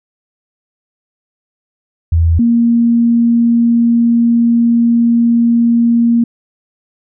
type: tone pair in turn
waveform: sine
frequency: 82.8 / 234.2 Hz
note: E2 / A#3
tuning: +8 / +8 cents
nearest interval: octave + tritone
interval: 1800 cents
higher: second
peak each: -7 dBFS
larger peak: neither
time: 2.12-2.39 / 2.39-6.24 s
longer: second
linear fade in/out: 5 ms
effects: none